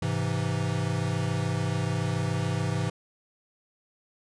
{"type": "chord", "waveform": "square", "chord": "Ab augmented", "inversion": "none", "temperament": "equal", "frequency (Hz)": [103.83, 130.81, 164.81], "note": ["Ab2", "C3", "E3"], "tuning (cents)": [0, 0, 0], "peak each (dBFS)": -31, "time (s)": [0.02, 2.9], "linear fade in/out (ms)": 5, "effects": ["resampled to 22050 Hz"]}